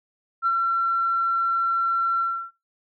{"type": "tone with ADSR envelope", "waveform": "sine", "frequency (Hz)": 1357, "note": "E6", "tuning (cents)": 50, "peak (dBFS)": -16, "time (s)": [0.42, 2.51], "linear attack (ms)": 45, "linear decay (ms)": 48, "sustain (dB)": -3, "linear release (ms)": 310, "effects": ["noise-tail reverb RT60 0.2 s tail -18 dB re dry", "tanh soft clip ceiling -12 dBFS"]}